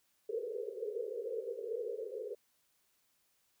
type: band-pass noise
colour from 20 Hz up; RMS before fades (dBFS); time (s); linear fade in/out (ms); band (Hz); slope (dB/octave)
pink; -40; 0.29-2.35; 5; 410 to 500; 96
effects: white hiss -75 dBFS RMS until 3.6 s